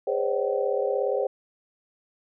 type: tone cluster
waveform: sine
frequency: 408.5 / 506 / 543 / 604 / 762 Hz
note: G#4 / B4 / C#5 / D5 / G5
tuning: -29 / +42 / -36 / +48 / -49 cents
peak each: -28 / -28 / -27 / -33 / -34 dBFS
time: 0.07-1.27 s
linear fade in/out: 5 ms
effects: none